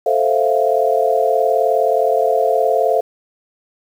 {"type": "chord", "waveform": "sine", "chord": "F major seventh", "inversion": "first", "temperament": "equal", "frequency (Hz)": [440, 523.3, 659.3, 698.5], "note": ["A4", "C5", "E5", "F5"], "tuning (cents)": [0, 0, 0, 0], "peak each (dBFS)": -18, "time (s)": [0.06, 3.01], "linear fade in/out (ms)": 5, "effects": ["7-bit"]}